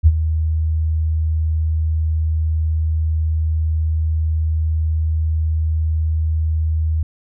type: tone with ADSR envelope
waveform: sine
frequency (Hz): 79.1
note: D#2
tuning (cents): +29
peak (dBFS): -4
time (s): 0.03-7.03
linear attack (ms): 36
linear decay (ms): 45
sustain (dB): -11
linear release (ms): 3
effects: none